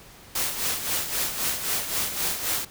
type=noise with tremolo; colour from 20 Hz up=white; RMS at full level=-25 dBFS; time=0.35-2.65 s; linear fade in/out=5 ms; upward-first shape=sine; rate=3.8 Hz; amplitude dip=60%; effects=pink hiss -48 dBFS RMS until 2.7 s